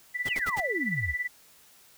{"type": "tone with tremolo", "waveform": "sine", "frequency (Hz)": 1975.5, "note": "B6", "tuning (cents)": 0, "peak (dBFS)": -25, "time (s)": [0.14, 1.28], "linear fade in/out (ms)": 20, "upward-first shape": "sine", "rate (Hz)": 18, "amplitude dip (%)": 80}
{"type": "noise bursts", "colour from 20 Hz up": "pink", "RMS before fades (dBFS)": -37, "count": 4, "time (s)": [0.25, 0.605], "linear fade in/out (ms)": 10, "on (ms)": 43, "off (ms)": 61}
{"type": "exponential sweep", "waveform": "sine", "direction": "down", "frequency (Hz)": [3520, 61.4], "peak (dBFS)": -30, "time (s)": [0.26, 1.15], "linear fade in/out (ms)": 50}
{"effects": ["white hiss -57 dBFS RMS until 1.97 s"]}